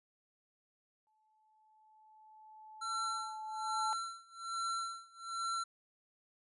sine tone with exponential growth, 866 Hz, A5, 28 cents flat, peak -34 dBFS, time 1.07-3.93 s, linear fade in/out 0 ms, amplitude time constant 620 ms
square tone with tremolo, 1354 Hz, E6, 46 cents sharp, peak -35 dBFS, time 2.81-5.64 s, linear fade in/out 10 ms, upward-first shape sine, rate 1.2 Hz, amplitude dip 95%
effects resampled to 24000 Hz

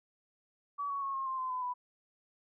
sine tone with pitch steps, 1141 / 1118.2 / 1095.8 / 1073.9 / 1052.4 / 1031.3 / 1010.7 / 990.4 Hz, C#6 / C#6 / C#6 / C6 / C6 / C6 / B5 / B5, +50 / +15 / -20 / +45 / +10 / -25 / +40 / +5 cents, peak -33 dBFS, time 0.78-1.74 s, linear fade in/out 20 ms, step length 120 ms, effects none

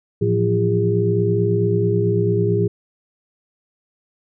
sine tone cluster, 111.1 / 166.5 / 175.6 / 344.5 / 405 Hz, A2 / E3 / F3 / F4 / G#4, +17 / +18 / +10 / -24 / -43 cents, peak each -19 / -28 / -23 / -25 / -19 dBFS, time 0.21-2.68 s, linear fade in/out 10 ms, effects none

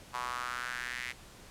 sawtooth tone with high-pass filter sweep, 123.47 Hz, B2, in tune, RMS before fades -38 dBFS, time 0.13-1.13 s, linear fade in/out 20 ms, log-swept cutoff 1000 to 2100 Hz, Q 4, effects pink hiss -53 dBFS RMS until 1.5 s + low-pass 11000 Hz 12 dB/octave

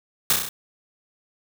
white noise with echo, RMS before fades -18 dBFS, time 0.3-0.33 s, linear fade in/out 2 ms, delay 32 ms, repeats 5, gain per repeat -3 dB, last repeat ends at 0.49 s, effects none

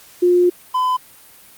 sine / triangle tone pair in turn, 355.5 / 1012.2 Hz, F4 / B5, +31 / +42 cents, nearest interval octave + tritone, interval 1811 cents, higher second, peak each -10 / -13 dBFS, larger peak first, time 0.22-0.5 / 0.74-0.97 s, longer first, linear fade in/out 10 ms, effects white hiss -45 dBFS RMS until 1.57 s + Opus 48 kbps

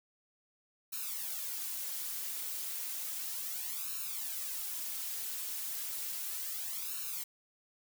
blue noise with flanger, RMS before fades -39 dBFS, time 0.92-7.24 s, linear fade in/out 10 ms, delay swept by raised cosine 0.73 to 4.73 ms, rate 0.33 Hz, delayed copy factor +0.85, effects none

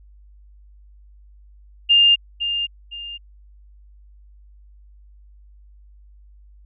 sine tone with echo, 2808 Hz, F7, 9 cents sharp, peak -10 dBFS, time 1.89-2.16 s, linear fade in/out 20 ms, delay 510 ms, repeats 2, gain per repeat -10 dB, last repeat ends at 3.18 s, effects added 50 Hz sine -45 dBFS peak until 6.65 s

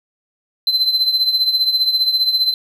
triangle tone with tremolo, 4067 Hz, C8, 50 cents flat, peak -9 dBFS, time 0.67-2.54 s, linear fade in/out 2 ms, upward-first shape triangle, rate 15 Hz, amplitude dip 75%, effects none

